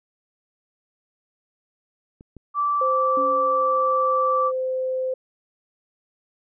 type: clicks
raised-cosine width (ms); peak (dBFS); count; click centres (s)
3; -31 / -28; 2; 2.209 / 2.367
type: tone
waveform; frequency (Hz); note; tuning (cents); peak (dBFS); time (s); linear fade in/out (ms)
sine; 1164; D6; -16; -19; 2.54-4.52; 50
type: tone with pitch glide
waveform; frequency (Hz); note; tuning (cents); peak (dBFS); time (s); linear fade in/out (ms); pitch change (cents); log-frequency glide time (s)
sine; 521 to 517.1; C5 to C5; -7 to -20; -22; 2.81-5.14; 5; -13; 3.79-4.51
type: tone with exponential decay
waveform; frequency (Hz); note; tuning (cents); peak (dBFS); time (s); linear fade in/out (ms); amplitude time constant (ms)
sine; 277.2; C#4; 0; -28; 3.17-4.19; 2; 220
effects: none